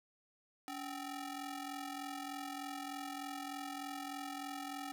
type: ring-modulated tone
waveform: sawtooth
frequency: 523.3 Hz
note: C5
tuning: in tune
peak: -35 dBFS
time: 0.68-4.92 s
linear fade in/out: 0 ms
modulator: 240 Hz
effects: none